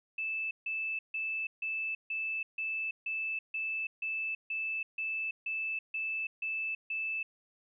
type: tone bursts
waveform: sine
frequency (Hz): 2630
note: E7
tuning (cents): -5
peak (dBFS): -32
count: 15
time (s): 0.18-7.23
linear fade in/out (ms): 5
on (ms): 330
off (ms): 150
effects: none